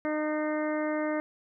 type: harmonic tone with a mistuned harmonic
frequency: 305.5 Hz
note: D#4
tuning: 32 cents flat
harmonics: 1 / 2 / 3 / 4 / 5 / 6 / 7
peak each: -30 / -31 / -40 / -40 / -42 / -41 / -43 dBFS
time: 0.05-1.2 s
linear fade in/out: 0 ms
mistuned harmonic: 7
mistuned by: -27 cents
effects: none